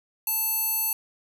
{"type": "tone with band-pass filter", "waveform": "square", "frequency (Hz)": 880, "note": "A5", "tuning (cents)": 0, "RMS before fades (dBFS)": -26, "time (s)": [0.27, 0.93], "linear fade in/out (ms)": 2, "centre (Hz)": 12000, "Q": 4.8, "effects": []}